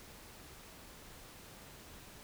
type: silence
effects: pink hiss -54 dBFS RMS until 2.23 s